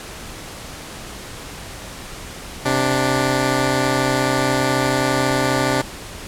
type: tone pair together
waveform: 10% pulse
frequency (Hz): 130.81 / 293.7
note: C3 / D4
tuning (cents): 0 / 0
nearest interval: octave + major second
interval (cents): 1400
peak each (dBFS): -11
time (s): 2.65-5.82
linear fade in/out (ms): 10
effects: pink hiss -34 dBFS RMS until 6.27 s + low-pass 11000 Hz 12 dB/octave